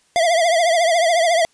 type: tone with vibrato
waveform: square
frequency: 674 Hz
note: E5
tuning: 38 cents sharp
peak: -14 dBFS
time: 0.16-1.45 s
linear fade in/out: 0 ms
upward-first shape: triangle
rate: 14 Hz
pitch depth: 110 cents each way
effects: white hiss -59 dBFS RMS until 1.53 s + resampled to 22050 Hz